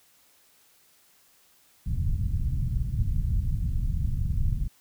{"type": "low-pass noise", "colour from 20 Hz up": "pink", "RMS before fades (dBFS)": -26, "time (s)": [1.86, 4.68], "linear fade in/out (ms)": 10, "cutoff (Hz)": 140, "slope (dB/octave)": 24, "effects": ["white hiss -61 dBFS RMS until 4.8 s"]}